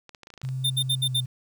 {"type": "clicks", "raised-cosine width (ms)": 0.2, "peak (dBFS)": -27, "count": 10, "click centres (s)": [0.093, 0.148, 0.233, 0.271, 0.303, 0.339, 0.377, 0.416, 0.45, 0.489]}
{"type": "tone with pitch glide", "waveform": "sine", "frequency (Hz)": [130.6, 126.59], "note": ["C3", "B2"], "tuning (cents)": [-3, 43], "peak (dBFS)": -27, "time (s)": [0.43, 1.26], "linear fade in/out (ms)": 10, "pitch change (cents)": -54, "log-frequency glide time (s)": [1.06, 1.15]}
{"type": "tone bursts", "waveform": "square", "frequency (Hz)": 3604, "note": "A7", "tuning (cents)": 41, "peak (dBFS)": -22, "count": 5, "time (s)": [0.64, 1.206], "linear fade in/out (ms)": 10, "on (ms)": 62, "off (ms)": 64}
{"effects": ["9-bit"]}